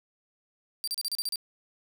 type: tone bursts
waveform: sawtooth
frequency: 4699 Hz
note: D8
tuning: in tune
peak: -26 dBFS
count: 8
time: 0.84-1.358 s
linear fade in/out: 0 ms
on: 35 ms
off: 34 ms
effects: none